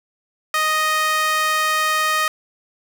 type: tone with high-pass filter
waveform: sawtooth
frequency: 622.3 Hz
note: D#5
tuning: in tune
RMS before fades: -19 dBFS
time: 0.54-2.28 s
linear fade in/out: 2 ms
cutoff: 1400 Hz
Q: 2.2
effects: none